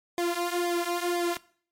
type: tone with flanger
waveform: sawtooth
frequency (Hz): 348.3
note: F4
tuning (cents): -5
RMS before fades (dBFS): -28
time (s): 0.18-1.37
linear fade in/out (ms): 0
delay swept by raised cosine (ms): 0.71 to 3.51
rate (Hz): 2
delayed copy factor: -0.8
effects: noise-tail reverb RT60 0.5 s tail -20 dB re dry + MP3 64 kbps